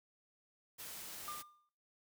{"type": "noise", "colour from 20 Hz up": "white", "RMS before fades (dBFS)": -48, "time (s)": [0.78, 1.43], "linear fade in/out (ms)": 20}
{"type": "tone with exponential decay", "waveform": "triangle", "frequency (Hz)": 1200, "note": "D6", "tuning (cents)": 37, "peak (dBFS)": -38, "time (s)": [1.28, 1.69], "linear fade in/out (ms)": 0, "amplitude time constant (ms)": 87}
{"effects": ["noise-tail reverb RT60 0.6 s tail -26 dB re dry"]}